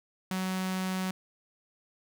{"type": "tone with notch filter", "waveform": "sawtooth", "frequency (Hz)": 186.9, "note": "F#3", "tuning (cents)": 18, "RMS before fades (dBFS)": -32, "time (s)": [0.31, 1.11], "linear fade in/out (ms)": 2, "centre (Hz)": 440, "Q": 1.1, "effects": []}